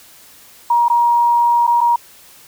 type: tone with dropouts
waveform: sine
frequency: 948 Hz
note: A#5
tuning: 29 cents sharp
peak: -10 dBFS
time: 0.7-1.96 s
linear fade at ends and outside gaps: 5 ms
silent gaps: 0.883-0.899 / 1.668-1.675 / 1.807-1.812 s
effects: white hiss -44 dBFS RMS until 2.47 s